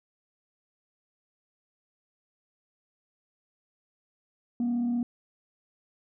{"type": "tone with frequency modulation", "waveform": "sine", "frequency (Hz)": 239.9, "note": "A#3", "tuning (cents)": 50, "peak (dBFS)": -23, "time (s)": [4.6, 5.03], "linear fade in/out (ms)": 2, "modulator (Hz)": 35.9, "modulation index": 0.24, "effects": ["tanh soft clip ceiling -23 dBFS"]}